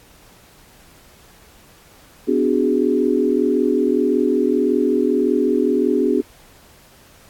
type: chord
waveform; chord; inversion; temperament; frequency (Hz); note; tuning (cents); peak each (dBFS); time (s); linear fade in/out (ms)
sine; G# half-diminished seventh; first; equal with one note detuned; 252 / 293.7 / 370 / 415.3; B3 / D4 / F#4 / G#4; +35 / 0 / 0 / 0; -20; 2.27-6.22; 20
effects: pink hiss -49 dBFS RMS until 7.29 s + AAC 64 kbps